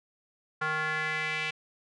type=tone with band-pass filter sweep; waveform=square; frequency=155.56 Hz; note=D#3; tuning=in tune; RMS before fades=-31 dBFS; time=0.61-1.51 s; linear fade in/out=10 ms; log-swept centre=1400 to 2500 Hz; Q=3.3; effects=resampled to 22050 Hz